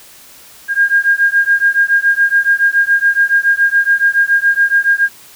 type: beating tone pair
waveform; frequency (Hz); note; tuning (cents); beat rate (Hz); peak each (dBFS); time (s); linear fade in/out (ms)
sine; 1613 / 1620.1; G6 / G#6; +49 / -43; 7.1; -12; 0.68-5.09; 50
effects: white hiss -40 dBFS RMS until 5.35 s